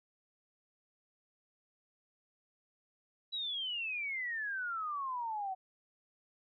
sine exponential sweep, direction down, 3951 to 740 Hz, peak -35 dBFS, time 3.32-5.55 s, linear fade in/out 20 ms, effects none

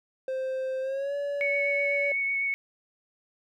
triangle tone with pitch glide, 523.3 to 570.7 Hz, C5 to D5, 0 to -50 cents, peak -26 dBFS, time 0.28-2.12 s, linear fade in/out 2 ms, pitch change +150 cents, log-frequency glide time 0.81-1.15 s
sine tone with vibrato, 2217 Hz, C#7, in tune, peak -25 dBFS, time 1.41-2.54 s, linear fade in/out 0 ms, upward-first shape triangle, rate 8 Hz, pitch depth 15 cents each way
effects none

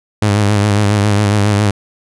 sawtooth tone with vibrato, 103.2 Hz, G#2, 10 cents flat, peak -6 dBFS, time 0.22-1.71 s, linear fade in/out 5 ms, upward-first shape sine, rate 7.3 Hz, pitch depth 52 cents each way, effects resampled to 24000 Hz

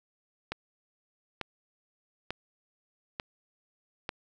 click train, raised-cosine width 0.3 ms, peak -17 dBFS, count 5, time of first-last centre 0.52-4.091 s, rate 1.12 Hz, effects none

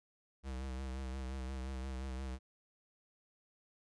square tone with vibrato, 65.41 Hz, C2, in tune, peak -40 dBFS, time 0.43-2.39 s, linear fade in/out 50 ms, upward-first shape sine, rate 5.7 Hz, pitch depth 47 cents each way, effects resampled to 22050 Hz

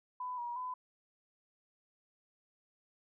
sine tone with pitch steps, 1000 / 956 / 1006 Hz, B5 / A#5 / B5, +21 / +43 / +32 cents, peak -37 dBFS, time 0.2-0.74 s, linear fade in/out 5 ms, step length 180 ms, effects none

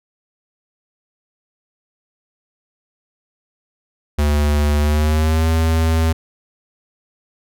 square tone with pitch glide, 73.8 to 80.95 Hz, D2 to E2, +9 to -31 cents, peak -14 dBFS, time 4.18-6.13 s, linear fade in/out 10 ms, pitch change +160 cents, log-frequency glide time 4.79-5.48 s, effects none

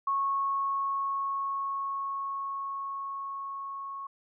sine tone with level ramp, 1100 Hz, C#6, 14 cents flat, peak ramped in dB -25 to -36 dBFS, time 0.07-4.07 s, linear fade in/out 5 ms, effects none

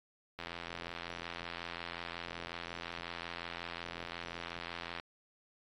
click train, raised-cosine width 0.3 ms, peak -25 dBFS, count 395, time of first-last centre 0.39-4.998 s, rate 85.5 Hz, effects AAC 32 kbps

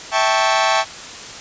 sawtooth chord, A dominant seventh, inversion second, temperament equal with one note detuned, 653.2 / 784 / 880 / 1108.7 Hz, E5 / G5 / A5 / C#6, -16 / 0 / 0 / 0 cents, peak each -16 dBFS, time 0.11-0.85 s, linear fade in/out 50 ms, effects white hiss -33 dBFS RMS until 1.4 s + resampled to 16000 Hz

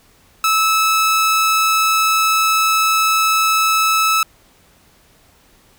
sawtooth tone, 1304 Hz, E6, 19 cents flat, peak -9 dBFS, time 0.44-4.23 s, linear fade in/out 2 ms, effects pink hiss -52 dBFS RMS until 5.78 s

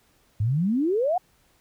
sine exponential sweep, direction up, 98 to 758 Hz, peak -20 dBFS, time 0.4-1.18 s, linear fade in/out 5 ms, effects pink hiss -63 dBFS RMS until 1.6 s

